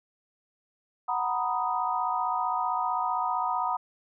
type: chord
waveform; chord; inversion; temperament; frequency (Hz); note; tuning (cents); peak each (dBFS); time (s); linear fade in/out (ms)
sine; B major seventh; second; equal; 740 / 932.3 / 987.8 / 1244.5; F#5 / A#5 / B5 / D#6; 0 / 0 / 0 / 0; -31; 1.08-3.77; 10
effects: none